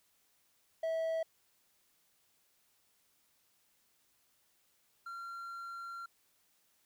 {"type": "tone pair in turn", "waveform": "triangle", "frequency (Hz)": [650, 1374.8], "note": ["E5", "F6"], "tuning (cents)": [-24, -28], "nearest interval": "octave + minor second", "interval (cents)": 1296, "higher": "second", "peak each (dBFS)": [-30, -40], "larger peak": "first", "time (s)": [[0.83, 1.23], [5.06, 6.06]], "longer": "second", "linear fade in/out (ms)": 5, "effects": ["white hiss -73 dBFS RMS until 6.85 s"]}